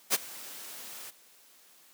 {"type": "noise with ADSR envelope", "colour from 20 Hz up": "white", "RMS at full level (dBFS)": -23, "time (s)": [0.1, 1.11], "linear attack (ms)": 41, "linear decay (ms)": 26, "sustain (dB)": -21, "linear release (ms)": 16, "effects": ["white hiss -59 dBFS RMS until 1.93 s", "high-pass 200 Hz 12 dB/octave"]}